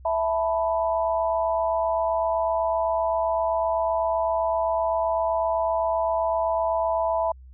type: chord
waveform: sine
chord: E suspended fourth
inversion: none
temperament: equal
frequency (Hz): 659.3 / 880 / 987.8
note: E5 / A5 / B5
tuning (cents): 0 / 0 / 0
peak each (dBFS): -23 / -28 / -27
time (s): 0.05-7.32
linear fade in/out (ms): 5
effects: added 64 Hz sine -43 dBFS peak until 7.53 s